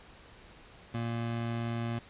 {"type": "tone", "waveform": "25% pulse", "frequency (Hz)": 116.54, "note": "A#2", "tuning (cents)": 0, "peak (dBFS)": -28, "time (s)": [0.94, 1.99], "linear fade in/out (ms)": 5, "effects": ["pink hiss -54 dBFS RMS until 2.09 s", "resampled to 8000 Hz"]}